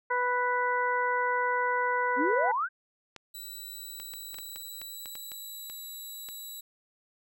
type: harmonic tone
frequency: 493.9 Hz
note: B4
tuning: in tune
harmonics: 1 / 2 / 3 / 4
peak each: -32 / -28 / -31 / -35 dBFS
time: 0.1-2.52 s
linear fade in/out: 10 ms
type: exponential sweep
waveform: sine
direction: up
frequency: 246.9 to 1620 Hz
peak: -26 dBFS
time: 2.16-2.69 s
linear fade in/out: 50 ms
type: clicks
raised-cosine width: 0.2 ms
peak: -26 dBFS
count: 12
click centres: 3.163 / 4 / 4.137 / 4.344 / 4.386 / 4.56 / 4.816 / 5.058 / 5.154 / 5.318 / 5.699 / 6.288 s
type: tone with pitch glide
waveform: 5% pulse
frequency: 3951 to 3924 Hz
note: B7 to B7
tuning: 0 to -12 cents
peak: -33 dBFS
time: 3.34-6.61 s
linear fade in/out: 10 ms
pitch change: -12 cents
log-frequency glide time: 3.59-6.1 s
effects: none